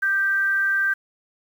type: tone with frequency modulation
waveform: sine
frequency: 1568 Hz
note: G6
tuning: in tune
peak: -18 dBFS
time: 0.02-0.94 s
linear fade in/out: 10 ms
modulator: 367 Hz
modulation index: 0.23
effects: 8-bit